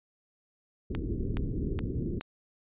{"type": "low-pass noise", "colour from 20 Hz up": "pink", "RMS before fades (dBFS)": -32, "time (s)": [0.9, 2.2], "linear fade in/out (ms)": 10, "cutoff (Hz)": 410, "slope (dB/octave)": 48}
{"type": "click train", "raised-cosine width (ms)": 0.3, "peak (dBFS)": -21, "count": 4, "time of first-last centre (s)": [0.95, 2.211], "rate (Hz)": 2.38}
{"effects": ["resampled to 8000 Hz"]}